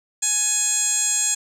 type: tone with band-pass filter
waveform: 15% pulse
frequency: 836 Hz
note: G#5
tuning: 11 cents sharp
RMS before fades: -21 dBFS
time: 0.22-1.35 s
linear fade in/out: 10 ms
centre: 7000 Hz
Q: 7.9
effects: none